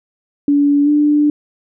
sine tone with pitch glide, 286.8 to 295.7 Hz, D4 to D4, -41 to +12 cents, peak -9 dBFS, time 0.48-1.3 s, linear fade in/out 2 ms, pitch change +53 cents, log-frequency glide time 0.84-0.89 s, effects none

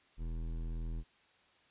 triangle tone with hard clipping, 41 Hz, E1, 9 cents flat, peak -38 dBFS, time 0.17-1.04 s, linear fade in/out 50 ms, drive 18 dB, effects white hiss -67 dBFS RMS until 1.7 s + resampled to 8000 Hz

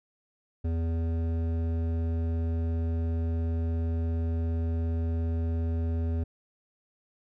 triangle tone with hard clipping, 82.6 Hz, E2, 4 cents sharp, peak -28 dBFS, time 0.64-6.24 s, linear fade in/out 10 ms, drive 16 dB, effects none

